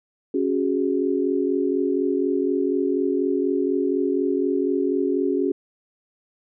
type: chord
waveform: sine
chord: C# suspended fourth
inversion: none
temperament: equal with one note detuned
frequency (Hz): 277.2 / 370 / 414.1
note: C#4 / F#4 / G#4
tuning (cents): 0 / 0 / -5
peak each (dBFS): -23 / -23 / -25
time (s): 0.34-5.52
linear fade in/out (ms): 5
effects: none